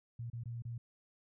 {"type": "tone with dropouts", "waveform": "sine", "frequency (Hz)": 117.6, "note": "A#2", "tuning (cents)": 16, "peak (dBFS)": -39, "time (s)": [0.19, 0.78], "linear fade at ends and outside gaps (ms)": 5, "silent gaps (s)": [[0.301, 0.331], [0.437, 0.456], [0.622, 0.651]], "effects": []}